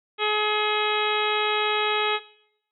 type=harmonic tone with a mistuned harmonic; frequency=423.6 Hz; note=G#4; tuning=34 cents sharp; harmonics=1 / 2 / 3 / 4 / 5 / 6 / 7 / 8 / 9; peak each=-26 / -29 / -28 / -34 / -31 / -29 / -36 / -29 / -34 dBFS; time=0.18-2.2 s; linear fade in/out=50 ms; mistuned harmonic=8; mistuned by=-41 cents; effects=noise-tail reverb RT60 0.7 s tail -18 dB re dry

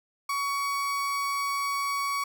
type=tone; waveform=35% pulse; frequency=1124 Hz; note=C#6; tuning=24 cents sharp; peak=-25 dBFS; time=0.29-2.24 s; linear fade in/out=5 ms; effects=none

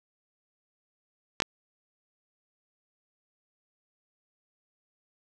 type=clicks; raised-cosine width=0.2 ms; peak=-6 dBFS; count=2; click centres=1.402 / 1.421 s; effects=none

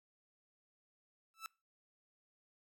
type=tone with exponential growth; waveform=sawtooth; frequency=1318.5 Hz; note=E6; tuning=in tune; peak=-35 dBFS; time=1.34-1.46 s; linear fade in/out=0 ms; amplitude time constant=26 ms; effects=noise-tail reverb RT60 0.3 s tail -24 dB re dry

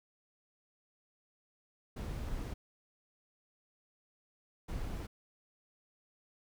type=noise bursts at uneven times; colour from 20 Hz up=brown; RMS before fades=-39 dBFS; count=2; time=1.96-2.54 / 4.68-5.07 s; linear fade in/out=10 ms; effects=none

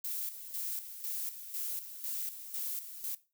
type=noise with tremolo; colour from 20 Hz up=violet; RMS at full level=-37 dBFS; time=0.04-3.15 s; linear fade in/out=5 ms; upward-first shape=square; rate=2 Hz; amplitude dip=65%; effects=noise-tail reverb RT60 0.3 s tail -18 dB re dry

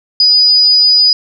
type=tone; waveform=sine; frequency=4947 Hz; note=D#8; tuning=11 cents flat; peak=-5 dBFS; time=0.2-1.13 s; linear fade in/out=2 ms; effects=none

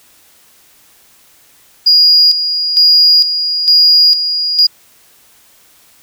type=tone with tremolo; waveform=sine; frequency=4868 Hz; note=D#8; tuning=39 cents flat; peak=-3 dBFS; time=1.86-4.67 s; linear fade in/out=10 ms; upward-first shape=square; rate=1.1 Hz; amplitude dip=65%; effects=tanh soft clip ceiling 0 dBFS + white hiss -47 dBFS RMS until 6.02 s

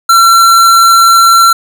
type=tone; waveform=square; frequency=1356 Hz; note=E6; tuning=49 cents sharp; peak=-3 dBFS; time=0.09-1.53 s; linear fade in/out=5 ms; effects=none

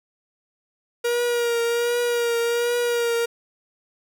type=tone with vibrato; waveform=45% pulse; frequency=474.2 Hz; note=A#4; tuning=30 cents sharp; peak=-20 dBFS; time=1.04-3.26 s; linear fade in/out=10 ms; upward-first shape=triangle; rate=1.3 Hz; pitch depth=32 cents each way; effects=none

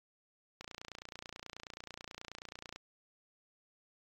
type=click train; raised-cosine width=0.2 ms; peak=-27 dBFS; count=64; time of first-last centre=0.61-2.76 s; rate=29.3 Hz; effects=AAC 48 kbps

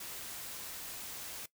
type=noise; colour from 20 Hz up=white; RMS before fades=-44 dBFS; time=0-1.46 s; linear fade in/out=5 ms; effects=noise-tail reverb RT60 0.1 s tail -19 dB re dry

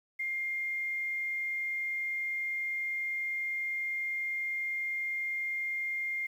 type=tone with quantisation; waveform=sine; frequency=2115 Hz; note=C7; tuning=18 cents sharp; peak=-31 dBFS; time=0.19-6.27 s; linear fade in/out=10 ms; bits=10; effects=none

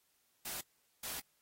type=noise bursts at uneven times; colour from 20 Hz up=white; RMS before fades=-42 dBFS; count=2; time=0.45-0.61 / 1.03-1.2 s; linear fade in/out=5 ms; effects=white hiss -75 dBFS RMS until 1.41 s + AAC 48 kbps

